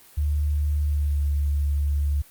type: tone with pitch glide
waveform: sine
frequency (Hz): 73.9 to 72.17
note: D2 to D2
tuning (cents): +11 to -30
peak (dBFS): -20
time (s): 0.17-2.22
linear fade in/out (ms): 10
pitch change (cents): -41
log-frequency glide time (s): 0.84-1.21
effects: white hiss -51 dBFS RMS until 2.3 s + Opus 32 kbps